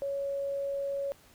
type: tone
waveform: sine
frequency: 557 Hz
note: C#5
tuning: 8 cents sharp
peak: -30 dBFS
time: 0.02-1.12 s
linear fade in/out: 0 ms
effects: pink hiss -59 dBFS RMS until 1.34 s